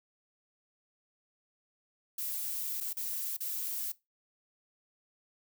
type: noise with dropouts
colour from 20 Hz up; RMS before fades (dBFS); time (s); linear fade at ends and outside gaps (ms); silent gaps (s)
violet; -36; 2.18-3.92; 5; 2.804-2.808 / 2.93-2.968 / 3.368-3.404
effects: noise-tail reverb RT60 0.2 s tail -19 dB re dry